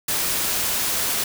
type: noise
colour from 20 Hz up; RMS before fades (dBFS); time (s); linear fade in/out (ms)
white; -23; 0.08-1.24; 5
effects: none